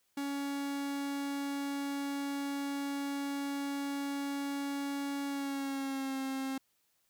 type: tone with pitch glide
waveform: 45% pulse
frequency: 280.6 to 267.2 Hz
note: C#4 to C4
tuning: +21 to +36 cents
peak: -34 dBFS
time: 0.17-6.58 s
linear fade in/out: 5 ms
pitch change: -85 cents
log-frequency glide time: 5.27-6.18 s
effects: white hiss -75 dBFS RMS until 7.09 s